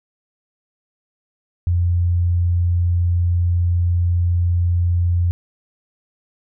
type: tone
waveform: sine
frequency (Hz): 87.31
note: F2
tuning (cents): 0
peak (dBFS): -14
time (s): 1.67-5.31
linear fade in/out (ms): 0
effects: none